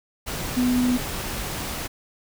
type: tone in noise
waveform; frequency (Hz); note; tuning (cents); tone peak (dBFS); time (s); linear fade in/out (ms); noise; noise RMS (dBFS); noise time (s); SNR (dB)
sine; 248.6; B3; +12; -18; 0.56-0.98; 20; pink; -30; 0.26-1.88; +9
effects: none